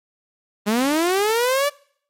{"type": "linear sweep", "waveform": "sawtooth", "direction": "up", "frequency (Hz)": [200.4, 587.3], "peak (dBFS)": -13, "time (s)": [0.66, 1.7], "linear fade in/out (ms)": 20, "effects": ["noise-tail reverb RT60 0.6 s tail -24 dB re dry", "MP3 64 kbps"]}